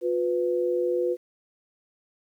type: tone pair together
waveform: sine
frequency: 357.3 / 496.9 Hz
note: F4 / B4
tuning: +40 / +11 cents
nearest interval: tritone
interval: 571 cents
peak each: -25 / -25 dBFS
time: 0.01-1.17 s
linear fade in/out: 50 ms
effects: 10-bit